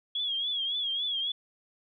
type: tone with vibrato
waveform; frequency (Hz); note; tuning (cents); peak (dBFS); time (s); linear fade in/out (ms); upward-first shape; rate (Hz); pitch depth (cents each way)
sine; 3322; G#7; 0; -28; 0.15-1.32; 5; triangle; 3.6; 100
effects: none